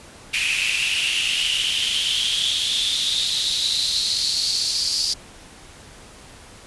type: noise with high-pass filter sweep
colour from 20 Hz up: pink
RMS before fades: -22 dBFS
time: 0.33-5.14 s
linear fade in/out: 10 ms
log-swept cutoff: 2500 to 4800 Hz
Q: 7.9
effects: pink hiss -44 dBFS RMS until 6.66 s + resampled to 24000 Hz